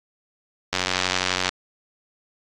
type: click train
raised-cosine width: 0.2 ms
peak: -4 dBFS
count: 71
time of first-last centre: 0.73-1.491 s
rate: 92 Hz
effects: AAC 32 kbps